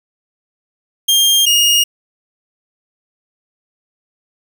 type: tone pair in turn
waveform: sawtooth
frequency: 3205 / 2856 Hz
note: G7 / F7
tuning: +38 / +38 cents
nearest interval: major second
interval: 200 cents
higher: first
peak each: -6 dBFS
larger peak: neither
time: 1.08-1.46 / 1.46-1.84 s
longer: neither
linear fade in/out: 10 ms
effects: none